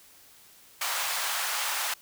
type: high-pass noise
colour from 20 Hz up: pink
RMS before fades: -30 dBFS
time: 0.81-1.94 s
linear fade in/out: 5 ms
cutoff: 800 Hz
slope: 24 dB/octave
effects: white hiss -55 dBFS RMS until 2.01 s